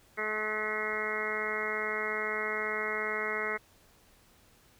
harmonic tone, 214.4 Hz, A3, 45 cents flat, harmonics 1 / 2 / 3 / 4 / 5 / 6 / 7 / 8 / 9 / 10, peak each -47 / -37 / -42 / -46 / -43 / -39 / -40 / -45 / -36 / -36 dBFS, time 0.17-3.58 s, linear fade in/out 20 ms, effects pink hiss -62 dBFS RMS until 4.79 s

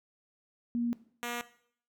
sine / 5% pulse tone pair in turn, 237.3 / 239.6 Hz, A#3 / A#3, +31 / +48 cents, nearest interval unison, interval 17 cents, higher second, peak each -28 / -23 dBFS, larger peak second, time 0.75-0.93 / 1.23-1.41 s, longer neither, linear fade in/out 0 ms, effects noise-tail reverb RT60 0.6 s tail -17 dB re dry

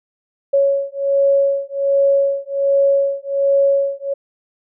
sine beating tone pair, 554.4 / 555.7 Hz, C#5 / C#5, 0 / +4 cents, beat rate 1.3 Hz, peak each -16 dBFS, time 0.53-4.14 s, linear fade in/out 10 ms, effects none

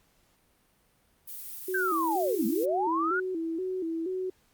violet noise, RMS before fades -40 dBFS, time 1.27-2.66 s, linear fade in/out 20 ms
sine tone with vibrato, 349.2 Hz, F4, in tune, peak -29 dBFS, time 1.68-4.3 s, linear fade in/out 5 ms, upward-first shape square, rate 2.1 Hz, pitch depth 110 cents each way
sine linear two-way sweep, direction down then up, 1600 to 199.1 to 1488 Hz, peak -26 dBFS, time 1.74-3.2 s, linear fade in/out 5 ms, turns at 2.46 s
effects pink hiss -67 dBFS RMS until 4.53 s + Opus 48 kbps

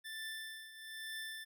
25% pulse tone with tremolo, 1768 Hz, A6, 8 cents sharp, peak -37 dBFS, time 0.04-1.45 s, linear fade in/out 20 ms, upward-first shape triangle, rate 1.1 Hz, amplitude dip 75%, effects none

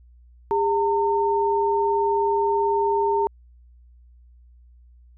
sine tone pair together, 404.1 / 909.3 Hz, G#4 / A#5, -47 / -43 cents, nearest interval octave + major second, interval 1404 cents, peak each -21 dBFS, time 0.51-3.27 s, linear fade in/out 0 ms, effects added 60 Hz sine -48 dBFS peak until 5.17 s

